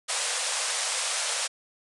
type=band-pass noise; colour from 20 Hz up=white; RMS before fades=-29 dBFS; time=0.08-1.48 s; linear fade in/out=20 ms; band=470 to 9900 Hz; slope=96 dB/octave; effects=none